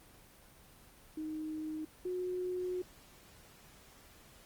sine tone pair in turn, 311.2 / 363.7 Hz, D#4 / F#4, 0 / -30 cents, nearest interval minor third, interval 270 cents, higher second, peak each -37 / -34 dBFS, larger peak second, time 1.17-1.85 / 2.05-2.82 s, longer second, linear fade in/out 5 ms, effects pink hiss -59 dBFS RMS until 4.45 s + Opus 24 kbps

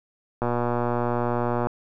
click train, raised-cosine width 1 ms, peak -11 dBFS, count 151, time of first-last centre 0.42-1.67 s, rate 120 Hz, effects none

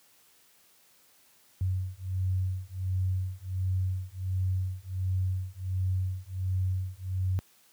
sine beating tone pair, 92.5 / 93.9 Hz, F#2 / F#2, 0 / +26 cents, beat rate 1.4 Hz, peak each -30 dBFS, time 1.61-7.39 s, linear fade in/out 0 ms, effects white hiss -62 dBFS RMS until 7.72 s + high-pass 60 Hz 12 dB/octave

